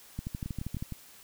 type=two click trains; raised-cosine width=5 ms; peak=-24 / -22 dBFS; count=4 / 9; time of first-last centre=0.46-0.923 / 0.19-0.825 s; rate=6.48 / 12.6 Hz; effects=white hiss -54 dBFS RMS until 1.23 s